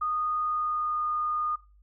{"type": "tone with pitch glide", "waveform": "sine", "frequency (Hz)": [1234, 1224.1], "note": ["D#6", "D#6"], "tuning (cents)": [-15, -29], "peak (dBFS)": -26, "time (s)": [0.01, 1.56], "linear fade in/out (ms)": 10, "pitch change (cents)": -14, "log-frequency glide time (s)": [0.4, 1.04], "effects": ["noise-tail reverb RT60 0.3 s tail -18 dB re dry", "added 50 Hz sine -55 dBFS peak until 1.82 s"]}